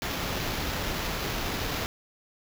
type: noise with sample-and-hold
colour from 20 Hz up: pink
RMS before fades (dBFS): -31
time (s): 0.02-1.86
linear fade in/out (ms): 0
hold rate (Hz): 8820
effects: none